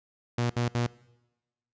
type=tone bursts; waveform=sawtooth; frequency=120 Hz; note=B2; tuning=49 cents flat; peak=-21 dBFS; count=3; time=0.38-0.868 s; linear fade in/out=5 ms; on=120 ms; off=64 ms; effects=noise-tail reverb RT60 1.0 s tail -22 dB re dry + resampled to 16000 Hz